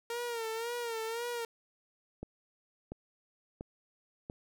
sawtooth tone with vibrato, 462.9 Hz, A#4, 12 cents flat, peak -31 dBFS, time 0.1-1.45 s, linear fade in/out 2 ms, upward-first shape sine, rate 1.9 Hz, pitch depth 72 cents each way
click train, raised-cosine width 2 ms, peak -27 dBFS, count 4, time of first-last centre 2.23-4.299 s, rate 1.45 Hz
effects none

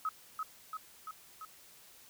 sine tone with echo, 1276 Hz, D#6, 43 cents sharp, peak -31 dBFS, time 0.05-0.09 s, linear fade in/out 2 ms, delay 340 ms, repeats 4, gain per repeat -3 dB, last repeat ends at 1.45 s, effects white hiss -58 dBFS RMS until 2.09 s

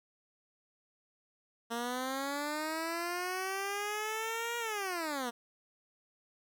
10% pulse linear two-way sweep, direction up then down, 230 to 475.4 to 230 Hz, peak -26 dBFS, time 1.7-5.31 s, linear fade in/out 20 ms, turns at 4.58 s, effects none

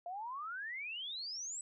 sine exponential sweep, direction up, 680 to 8050 Hz, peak -40 dBFS, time 0.06-1.61 s, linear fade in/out 2 ms, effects none

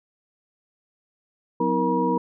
sine tone cluster, 181.8 / 252 / 321.2 / 471.2 / 959 Hz, F#3 / B3 / E4 / A#4 / A#5, -30 / +35 / -45 / +19 / +49 cents, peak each -28 / -26 / -27 / -25 / -24 dBFS, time 1.6-2.18 s, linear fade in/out 5 ms, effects none

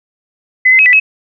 sine tone with pitch steps, 2024 / 2057 / 2550 / 1983 / 2568 Hz, B6 / C7 / D#7 / B6 / E7, +42 / -30 / +42 / +7 / -46 cents, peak -4 dBFS, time 0.65-1 s, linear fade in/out 10 ms, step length 70 ms, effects none

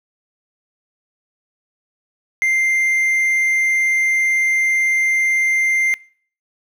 triangle tone, 2094 Hz, C7, 1 cent sharp, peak -12 dBFS, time 2.42-5.94 s, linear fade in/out 0 ms, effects noise-tail reverb RT60 0.5 s tail -23 dB re dry

